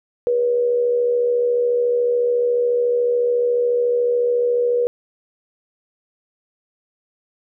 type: tone with amplitude modulation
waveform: sine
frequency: 483.5 Hz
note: B4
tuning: 37 cents flat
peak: -13 dBFS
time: 0.27-4.87 s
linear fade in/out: 0 ms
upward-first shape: sine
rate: 74 Hz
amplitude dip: 45%
effects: none